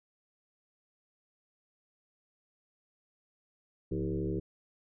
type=tone with frequency modulation; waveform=sine; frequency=246.9 Hz; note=B3; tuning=in tune; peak=-30 dBFS; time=3.91-4.4 s; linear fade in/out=10 ms; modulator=71.7 Hz; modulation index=2.6; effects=none